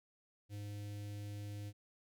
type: tone with notch filter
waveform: square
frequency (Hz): 102.8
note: G#2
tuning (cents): -17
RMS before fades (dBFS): -45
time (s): 0.49-1.73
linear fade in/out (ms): 50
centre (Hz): 1100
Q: 0.57
effects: none